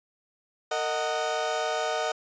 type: chord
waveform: 30% pulse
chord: D# minor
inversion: second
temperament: equal with one note detuned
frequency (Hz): 456.6 / 622.3 / 740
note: A#4 / D#5 / F#5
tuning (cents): -36 / 0 / 0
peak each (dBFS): -30 / -27 / -28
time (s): 0.71-2.12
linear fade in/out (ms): 5
effects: resampled to 16000 Hz